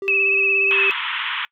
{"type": "tone", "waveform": "triangle", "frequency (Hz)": 392, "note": "G4", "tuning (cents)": 0, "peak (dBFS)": -23, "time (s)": [0.02, 0.9], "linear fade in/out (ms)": 2}
{"type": "tone with vibrato", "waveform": "sine", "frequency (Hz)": 2588, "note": "E7", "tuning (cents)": -32, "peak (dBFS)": -15, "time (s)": [0.08, 0.91], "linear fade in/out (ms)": 0, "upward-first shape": "sine", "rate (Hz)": 17, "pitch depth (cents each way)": 41}
{"type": "band-pass noise", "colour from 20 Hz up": "white", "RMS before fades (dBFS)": -25, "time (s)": [0.71, 1.45], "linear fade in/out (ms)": 0, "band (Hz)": [920, 3400], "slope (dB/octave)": 96}
{"effects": ["noise-tail reverb RT60 0.1 s tail -24 dB re dry"]}